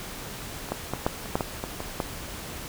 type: clicks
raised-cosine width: 1 ms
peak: -23 / -12 / -13 / -8 / -23 / -9 / -12 / -16 / -19 / -11 dBFS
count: 10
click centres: 0.688 / 0.72 / 0.936 / 1.065 / 1.258 / 1.355 / 1.408 / 1.639 / 1.804 / 2.002 s
effects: pink hiss -38 dBFS RMS until 2.68 s